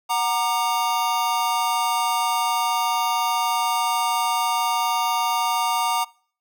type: chord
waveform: square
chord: Gb augmented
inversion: none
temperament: equal with one note detuned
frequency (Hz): 740 / 932.3 / 1198.6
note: Gb5 / Bb5 / D6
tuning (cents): 0 / 0 / +35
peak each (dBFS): -27 / -23 / -27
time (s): 0.09-6.05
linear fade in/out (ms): 20
effects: noise-tail reverb RT60 0.5 s tail -24 dB re dry